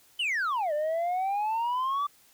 sine exponential two-way sweep, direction down then up, 3107 to 587 to 1175 Hz, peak -23 dBFS, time 0.19-2.07 s, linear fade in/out 10 ms, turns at 0.73 s, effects tanh soft clip ceiling -25 dBFS + white hiss -60 dBFS RMS until 2.33 s

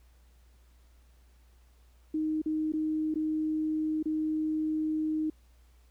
sine tone with dropouts, 311.1 Hz, D#4, in tune, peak -27 dBFS, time 2.14-5.3 s, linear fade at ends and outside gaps 5 ms, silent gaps 2.418-2.459 / 2.722-2.735 / 3.142-3.156 / 4.028-4.056 s, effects added 60 Hz sine -57 dBFS peak until 5.9 s + pink hiss -69 dBFS RMS until 5.9 s

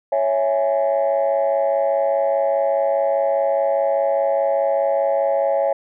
sine chord, C# minor, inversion none, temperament equal, 554.4 / 659.3 / 830.6 Hz, C#5 / E5 / G#5, 0 / 0 / 0 cents, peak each -17 / -20 / -23 dBFS, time 0.12-5.73 s, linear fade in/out 5 ms, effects tanh soft clip ceiling -10 dBFS

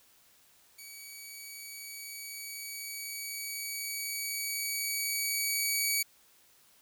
10% pulse tone with level ramp, 2266 Hz, C#7, 37 cents sharp, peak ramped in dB -37 to -18 dBFS, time 0.78-6.03 s, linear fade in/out 10 ms, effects white hiss -63 dBFS RMS until 6.81 s

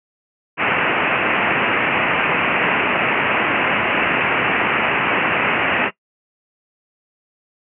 white low-pass noise, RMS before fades -18 dBFS, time 0.57-5.91 s, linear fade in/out 50 ms, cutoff 2800 Hz, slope 96 dB/octave, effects noise-tail reverb RT60 0.1 s tail -20 dB re dry + high-pass 150 Hz 12 dB/octave

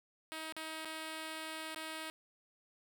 5% pulse tone with dropouts, 317.1 Hz, D#4, 33 cents sharp, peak -30 dBFS, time 0.32-2.1 s, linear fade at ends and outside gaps 0 ms, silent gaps 0.524-0.566 / 0.849-0.855 / 1.746-1.761 s, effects none

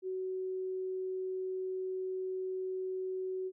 sine tone, 374.2 Hz, F#4, 20 cents sharp, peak -34 dBFS, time 0.02-3.52 s, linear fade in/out 50 ms, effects none

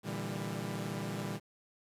sawtooth chord, E half-diminished seventh, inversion second, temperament equal with one note detuned, 116.54 / 146.83 / 164.81 / 198.5 Hz, Bb2 / D3 / E3 / G3, 0 / 0 / 0 / +22 cents, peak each -38 / -39 / -38 / -36 dBFS, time 0.03-1.4 s, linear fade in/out 50 ms, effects resampled to 32000 Hz + 10-bit

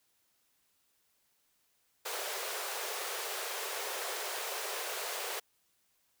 pink high-pass noise, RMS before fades -38 dBFS, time 2.05-5.4 s, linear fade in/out 10 ms, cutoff 380 Hz, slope 96 dB/octave, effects white hiss -74 dBFS RMS until 6.2 s

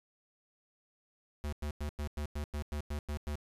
square tone bursts, 74 Hz, D2, 14 cents sharp, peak -35 dBFS, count 11, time 1.44-3.355 s, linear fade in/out 0 ms, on 85 ms, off 98 ms, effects resampled to 32000 Hz

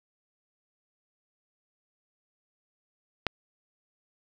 click, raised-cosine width 0.3 ms, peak -9 dBFS, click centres 3.267 s, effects none

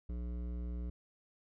triangle tone with hard clipping, 59.8 Hz, A#1, 45 cents sharp, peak -39 dBFS, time 0.09-0.9 s, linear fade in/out 5 ms, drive 17 dB, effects none

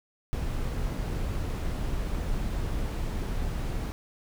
brown noise, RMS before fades -30 dBFS, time 0.33-3.92 s, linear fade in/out 0 ms, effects none

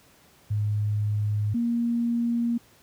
sine tone pair in turn, 104.8 / 235.3 Hz, G#2 / A#3, +16 / +16 cents, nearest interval octave + major second, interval 1400 cents, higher second, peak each -22 / -22 dBFS, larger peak neither, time 0.5-1.54 / 1.54-2.58 s, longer neither, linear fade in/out 10 ms, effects pink hiss -57 dBFS RMS until 2.82 s + high-pass 60 Hz 12 dB/octave

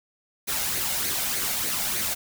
white noise with flanger, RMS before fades -27 dBFS, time 0.47-2.15 s, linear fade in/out 20 ms, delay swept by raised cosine 0.46 to 1.41 ms, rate 3.3 Hz, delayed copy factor +0.5, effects none

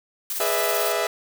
blue noise with tremolo, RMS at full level -27 dBFS, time 0.3-0.92 s, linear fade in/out 2 ms, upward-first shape square, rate 18 Hz, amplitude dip 35%
sawtooth chord, E dominant seventh, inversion first, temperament equal with one note detuned, 415.3 / 493.9 / 601.4 / 659.3 Hz, G#4 / B4 / D5 / E5, 0 / 0 / +41 / 0 cents, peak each -24 / -25 / -26 / -21 dBFS, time 0.4-1.07 s, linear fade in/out 2 ms
effects none

